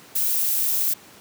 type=noise; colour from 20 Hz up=violet; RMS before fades=-22 dBFS; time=0.15-0.94 s; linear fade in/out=10 ms; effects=pink hiss -47 dBFS RMS until 1.2 s + high-pass 150 Hz 12 dB/octave